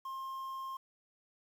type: tone with quantisation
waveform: triangle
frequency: 1063 Hz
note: C6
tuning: 27 cents sharp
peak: -37 dBFS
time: 0.05-0.77 s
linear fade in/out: 5 ms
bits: 10
effects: none